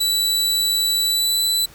sawtooth tone with pitch glide, 3951 to 3985 Hz, B7 to B7, 0 to +15 cents, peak -14 dBFS, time 0-1.66 s, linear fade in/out 10 ms, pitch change +15 cents, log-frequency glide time 1.05-1.43 s, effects pink hiss -46 dBFS RMS until 1.74 s

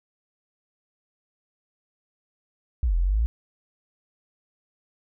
sine exponential two-way sweep, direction down then up, 69.4 to 40.5 to 60.6 Hz, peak -19 dBFS, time 2.83-3.26 s, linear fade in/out 0 ms, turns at 2.96 s, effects none

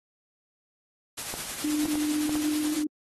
white noise with tremolo, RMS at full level -33 dBFS, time 1.17-2.83 s, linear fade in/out 10 ms, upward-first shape triangle, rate 9.6 Hz, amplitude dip 45%
clicks, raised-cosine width 1 ms, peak -21 dBFS, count 5, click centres 1.34 / 1.856 / 1.955 / 2.294 / 2.355 s
sine tone with pitch glide, 300 to 302.3 Hz, D4 to D#4, +37 to -50 cents, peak -25 dBFS, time 1.64-2.87 s, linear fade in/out 5 ms, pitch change +13 cents, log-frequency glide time 1.99-2.43 s
effects AAC 32 kbps

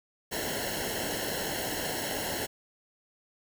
pink noise with comb filter, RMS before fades -33 dBFS, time 0.31-2.47 s, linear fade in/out 20 ms, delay 0.83 ms, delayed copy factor -0.85, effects none

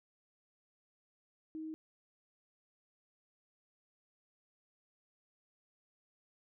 sine tone, 315.4 Hz, D#4, 24 cents sharp, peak -40 dBFS, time 1.55-1.74 s, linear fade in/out 0 ms, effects none

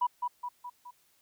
sine tone with echo, 979 Hz, B5, 15 cents flat, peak -23 dBFS, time 0.01-0.07 s, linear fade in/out 10 ms, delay 210 ms, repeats 4, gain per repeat -5 dB, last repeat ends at 0.91 s, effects tanh soft clip ceiling -19 dBFS + white hiss -68 dBFS RMS until 1.21 s

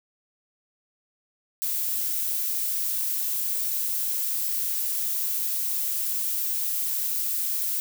violet noise, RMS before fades -27 dBFS, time 1.62-7.8 s, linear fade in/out 0 ms, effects none

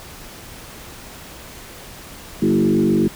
sine tone with frequency modulation, 275.2 Hz, C#4, 12 cents flat, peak -13 dBFS, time 2.42-3.08 s, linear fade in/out 5 ms, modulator 48.3 Hz, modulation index 2.2, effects pink hiss -38 dBFS RMS until 3.15 s

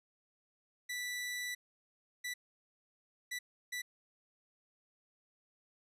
sawtooth tone bursts at uneven times, 1971 Hz, B6, 4 cents flat, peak -34 dBFS, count 4, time 0.89-1.55 / 2.24-2.34 / 3.31-3.39 / 3.72-3.82 s, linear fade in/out 10 ms, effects resampled to 32000 Hz

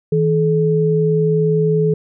sine tone pair together, 160.58 / 428.7 Hz, E3 / A4, -45 / -45 cents, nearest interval octave + perfect fourth, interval 1700 cents, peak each -15 dBFS, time 0.12-1.94 s, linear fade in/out 5 ms, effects none

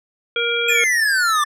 harmonic tone, 470.6 Hz, A#4, 16 cents sharp, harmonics 1 / 3 / 5 / 7, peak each -23 / -23 / -23 / -23 dBFS, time 0.36-0.84 s, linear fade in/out 2 ms
square exponential sweep, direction down, 2500 to 1162 Hz, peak -16 dBFS, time 0.68-1.44 s, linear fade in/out 5 ms
triangle tone, 1760 Hz, A6, in tune, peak -23 dBFS, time 0.69-1.45 s, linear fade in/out 10 ms
effects low-pass 12000 Hz 12 dB/octave

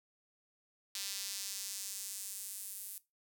sawtooth tone with high-pass filter sweep, 197.5 Hz, G3, 13 cents sharp, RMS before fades -43 dBFS, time 0.95-2.98 s, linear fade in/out 2 ms, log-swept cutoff 4300 to 11000 Hz, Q 1.2, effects noise-tail reverb RT60 0.2 s tail -17 dB re dry

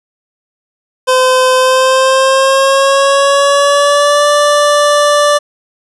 25% pulse tone with pitch glide, 513 to 585.9 Hz, C5 to D5, -34 to -4 cents, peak -3 dBFS, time 1.07-5.39 s, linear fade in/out 20 ms, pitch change +230 cents, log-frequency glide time 1.56-4.28 s, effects resampled to 24000 Hz + 7-bit

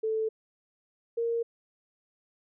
sine tone pair in turn, 440 / 464.6 Hz, A4 / A#4, 0 / -6 cents, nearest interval minor second, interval 94 cents, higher second, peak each -26 dBFS, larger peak neither, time 0.03-0.29 / 1.17-1.43 s, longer neither, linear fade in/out 10 ms, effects none

